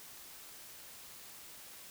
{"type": "silence", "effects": ["white hiss -52 dBFS RMS until 1.9 s"]}